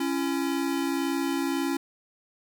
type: tone pair together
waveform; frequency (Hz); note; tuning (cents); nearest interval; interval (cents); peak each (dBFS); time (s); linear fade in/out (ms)
square; 276.2 / 338; C#4 / E4; -6 / +43; minor third; 349; -28 / -30; 0-1.77; 5
effects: none